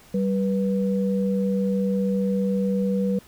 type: tone pair together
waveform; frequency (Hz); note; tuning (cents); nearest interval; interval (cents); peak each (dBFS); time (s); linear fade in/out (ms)
sine; 193.6 / 487.8; G3 / B4; -21 / -21; octave + major third; 1600; -21 / -26; 0.14-3.19; 5
effects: pink hiss -51 dBFS RMS until 3.27 s